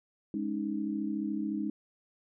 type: chord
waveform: sine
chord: Ab suspended fourth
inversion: none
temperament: equal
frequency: 207.7 / 277.2 / 311.1 Hz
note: Ab3 / Db4 / Eb4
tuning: 0 / 0 / 0 cents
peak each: -34 / -37 / -34 dBFS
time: 0.34-1.7 s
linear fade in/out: 2 ms
effects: none